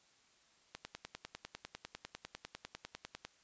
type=click train; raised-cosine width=0.2 ms; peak=-26 dBFS; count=26; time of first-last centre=0.75-3.25 s; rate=10 Hz; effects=white hiss -69 dBFS RMS until 3.43 s + resampled to 16000 Hz